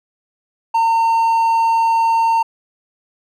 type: tone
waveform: triangle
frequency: 911 Hz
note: A#5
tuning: 40 cents flat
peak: -10 dBFS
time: 0.74-2.43 s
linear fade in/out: 10 ms
effects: none